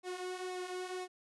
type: tone with flanger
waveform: sawtooth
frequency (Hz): 365.8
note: F#4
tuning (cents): -20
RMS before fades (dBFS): -41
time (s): 0.03-1.08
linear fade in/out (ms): 50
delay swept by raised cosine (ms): 0.63 to 3.93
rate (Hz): 2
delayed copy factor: -0.6
effects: resampled to 24000 Hz